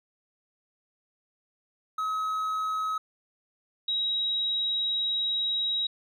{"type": "tone pair in turn", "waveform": ["triangle", "sine"], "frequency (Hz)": [1278, 3830], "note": ["D#6", "A#7"], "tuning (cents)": [46, 46], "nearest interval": "octave + perfect fifth", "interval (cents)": 1900, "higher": "second", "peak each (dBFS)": -25, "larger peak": "neither", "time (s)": [[1.98, 2.98], [3.88, 5.87]], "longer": "second", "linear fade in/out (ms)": 5, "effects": []}